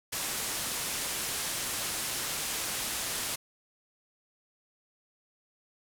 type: low-pass noise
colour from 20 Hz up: white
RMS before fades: -34 dBFS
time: 0.12-3.36 s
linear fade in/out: 10 ms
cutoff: 12000 Hz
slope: 24 dB/octave
effects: none